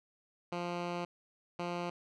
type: tone pair in turn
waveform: 10% pulse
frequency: 174.61 / 174.61 Hz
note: F3 / F3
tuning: 0 / 0 cents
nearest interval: unison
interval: 0 cents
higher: neither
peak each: -27 dBFS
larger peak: neither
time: 0.52-1.05 / 1.59-1.9 s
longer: first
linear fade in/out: 5 ms
effects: low-pass 4000 Hz 12 dB/octave